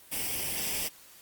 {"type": "noise with comb filter", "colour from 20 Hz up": "white", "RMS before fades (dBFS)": -32, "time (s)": [0.11, 0.89], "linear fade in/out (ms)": 20, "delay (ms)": 0.37, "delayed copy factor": 0.65, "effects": ["white hiss -54 dBFS RMS until 1.21 s", "Opus 32 kbps"]}